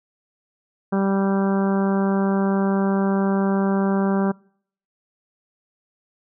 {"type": "harmonic tone", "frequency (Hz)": 195.4, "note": "G3", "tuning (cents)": -5, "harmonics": [1, 2, 3, 4, 5, 6, 7, 8], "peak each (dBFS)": [-19, -25, -29, -31, -33, -35, -36, -37], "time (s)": [0.92, 4.32], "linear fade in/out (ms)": 10, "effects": ["noise-tail reverb RT60 0.6 s tail -26 dB re dry"]}